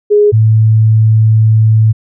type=tone pair in turn; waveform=sine; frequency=415.3 / 110 Hz; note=G#4 / A2; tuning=0 / 0 cents; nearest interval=octave + major seventh; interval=2300 cents; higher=first; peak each=-4 dBFS; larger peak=neither; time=0.1-0.32 / 0.32-1.93 s; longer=second; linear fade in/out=20 ms; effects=none